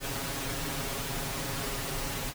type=noise with comb filter; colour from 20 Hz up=pink; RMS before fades=-34 dBFS; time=0-2.34 s; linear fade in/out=50 ms; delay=7.3 ms; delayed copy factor=+0.85; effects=none